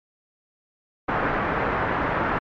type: low-pass noise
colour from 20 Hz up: white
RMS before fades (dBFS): -24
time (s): 1.08-2.39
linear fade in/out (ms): 10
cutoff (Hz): 1600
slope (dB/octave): 24
effects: MP3 48 kbps